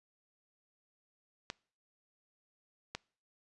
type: clicks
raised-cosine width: 0.2 ms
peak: -20 dBFS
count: 2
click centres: 1.501 / 2.95 s
effects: noise-tail reverb RT60 0.5 s tail -26 dB re dry + resampled to 24000 Hz